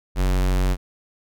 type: tone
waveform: square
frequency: 46.25 Hz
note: F#1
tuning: in tune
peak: -18 dBFS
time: 0.15-0.77 s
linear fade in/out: 50 ms
effects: none